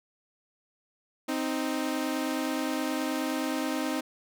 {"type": "tone pair together", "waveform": "sawtooth", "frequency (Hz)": [261.6, 311.1], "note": ["C4", "D#4"], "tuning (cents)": [0, 0], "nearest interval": "minor third", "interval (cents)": 300, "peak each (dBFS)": -27, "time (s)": [1.28, 4.01], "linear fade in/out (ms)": 10, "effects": []}